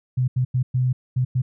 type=tone bursts at uneven times; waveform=sine; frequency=127 Hz; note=B2; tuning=49 cents sharp; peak=-17 dBFS; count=6; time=0.17-0.28 / 0.36-0.45 / 0.54-0.63 / 0.74-0.93 / 1.16-1.25 / 1.35-1.42 s; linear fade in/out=10 ms; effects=none